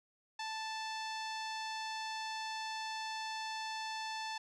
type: tone with low-pass filter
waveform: sawtooth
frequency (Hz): 880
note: A5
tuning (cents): 0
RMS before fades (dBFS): -41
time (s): 0.39-4.38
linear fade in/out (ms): 5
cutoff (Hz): 5200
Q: 2
effects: none